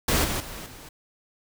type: noise with level steps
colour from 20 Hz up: pink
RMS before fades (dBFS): -22 / -28 / -38 / -44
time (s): 0.08-0.89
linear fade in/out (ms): 5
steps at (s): 0.24 / 0.4 / 0.66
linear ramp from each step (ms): 2
effects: none